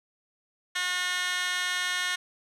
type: tone with high-pass filter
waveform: 15% pulse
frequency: 361.4 Hz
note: F#4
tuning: 41 cents flat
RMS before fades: -29 dBFS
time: 0.75-2.16 s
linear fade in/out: 10 ms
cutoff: 2100 Hz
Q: 3.2
effects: low-pass 10000 Hz 12 dB/octave